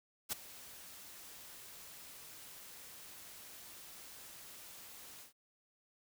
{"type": "noise with ADSR envelope", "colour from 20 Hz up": "white", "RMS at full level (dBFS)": -35, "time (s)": [0.29, 5.33], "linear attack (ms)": 32, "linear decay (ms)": 13, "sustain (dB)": -18, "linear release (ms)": 120, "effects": []}